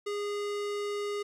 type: tone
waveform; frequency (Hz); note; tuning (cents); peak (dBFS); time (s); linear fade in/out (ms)
square; 410.5; G#4; -20; -32; 0.06-1.23; 10
effects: low-pass 8000 Hz 12 dB/octave + 12-bit